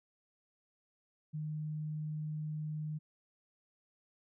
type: tone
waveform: sine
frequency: 153.2 Hz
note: D#3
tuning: 27 cents flat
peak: -36 dBFS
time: 1.33-2.99 s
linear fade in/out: 20 ms
effects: none